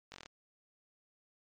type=slowing click train; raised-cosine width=0.2 ms; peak=-29 dBFS; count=7; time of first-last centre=0.12-0.26 s; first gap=20 ms; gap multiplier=1.06; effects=MP3 48 kbps

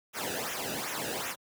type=noise with flanger; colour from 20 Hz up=pink; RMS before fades=-35 dBFS; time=0.13-1.36 s; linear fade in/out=50 ms; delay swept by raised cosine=0.22 to 0.95 ms; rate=2.6 Hz; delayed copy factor=-0.8; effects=high-pass 100 Hz 12 dB/octave

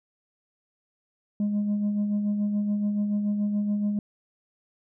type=tone with tremolo; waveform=sine; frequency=206.6 Hz; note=G#3; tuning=9 cents flat; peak=-19 dBFS; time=1.4-3.99 s; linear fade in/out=2 ms; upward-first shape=sine; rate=7 Hz; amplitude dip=45%; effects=tanh soft clip ceiling -21 dBFS

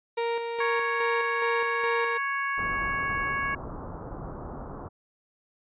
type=tone with tremolo; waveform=30% pulse; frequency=466.2 Hz; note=A#4; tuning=in tune; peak=-23 dBFS; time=0.17-2.18 s; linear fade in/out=10 ms; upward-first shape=square; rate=2.4 Hz; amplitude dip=40%
type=harmonic tone; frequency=554.4 Hz; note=C#5; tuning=in tune; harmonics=2 / 3 / 4 / 5; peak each=-30 / -30 / -33 / -45 dBFS; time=0.6-3.55 s; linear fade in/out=5 ms
type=low-pass noise; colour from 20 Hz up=pink; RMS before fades=-38 dBFS; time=2.57-4.89 s; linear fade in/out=20 ms; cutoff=1300 Hz; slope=48 dB/octave
effects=resampled to 8000 Hz

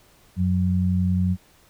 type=tone pair together; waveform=sine; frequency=91.5 / 182.8 Hz; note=F#2 / F#3; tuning=-19 / -21 cents; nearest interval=octave; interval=1198 cents; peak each=-21 dBFS; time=0.36-1.37 s; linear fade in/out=50 ms; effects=pink hiss -56 dBFS RMS until 1.69 s

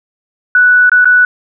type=tone with dropouts; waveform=sine; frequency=1480 Hz; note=F#6; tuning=in tune; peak=-4 dBFS; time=0.55-1.25 s; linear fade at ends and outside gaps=2 ms; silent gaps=0.896-0.917 / 1.046-1.055 s; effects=none

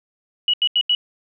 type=tone bursts; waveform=sine; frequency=2926 Hz; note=F#7; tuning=20 cents flat; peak=-14 dBFS; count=4; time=0.48-0.95 s; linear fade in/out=2 ms; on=56 ms; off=82 ms; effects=none

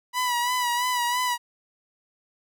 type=tone with vibrato; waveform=sawtooth; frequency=980 Hz; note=B5; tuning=14 cents flat; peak=-19 dBFS; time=0.13-1.38 s; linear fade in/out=50 ms; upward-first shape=sine; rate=3 Hz; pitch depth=45 cents each way; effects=none

